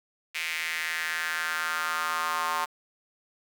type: tone with high-pass filter sweep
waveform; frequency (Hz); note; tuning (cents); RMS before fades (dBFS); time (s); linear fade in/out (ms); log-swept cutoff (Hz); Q
square; 82; E2; -9; -30; 0.34-2.66; 20; 2300 to 1000; 3.7
effects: 8-bit